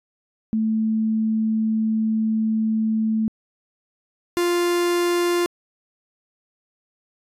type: tone pair in turn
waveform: sine / 45% pulse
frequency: 220 / 349.2 Hz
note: A3 / F4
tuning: 0 / 0 cents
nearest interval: minor sixth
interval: 800 cents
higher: second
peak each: -18 dBFS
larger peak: neither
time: 0.53-3.28 / 4.37-5.46 s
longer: first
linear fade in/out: 0 ms
effects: resampled to 32000 Hz